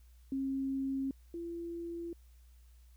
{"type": "tone pair in turn", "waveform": "sine", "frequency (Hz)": [269.4, 339.4], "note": ["C#4", "F4"], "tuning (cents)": [-49, -49], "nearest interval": "major third", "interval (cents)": 400, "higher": "second", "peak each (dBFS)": [-32, -38], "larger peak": "first", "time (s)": [[0.32, 1.11], [1.34, 2.13]], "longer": "neither", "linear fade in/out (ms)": 2, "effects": ["added 60 Hz sine -56 dBFS peak until 2.96 s", "white hiss -72 dBFS RMS until 2.96 s"]}